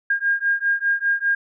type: beating tone pair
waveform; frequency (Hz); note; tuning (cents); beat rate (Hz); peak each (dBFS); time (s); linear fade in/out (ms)
sine; 1614 / 1619; G#6 / G#6; -50 / -45; 5; -21; 0.1-1.35; 5
effects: none